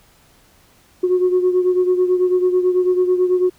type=beating tone pair; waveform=sine; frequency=362.7 / 371.8 Hz; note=F#4 / F#4; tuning=-34 / +8 cents; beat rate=9.1 Hz; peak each=-13 / -19 dBFS; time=1.03-3.5 s; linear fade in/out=10 ms; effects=tanh soft clip ceiling -8 dBFS + pink hiss -53 dBFS RMS until 3.58 s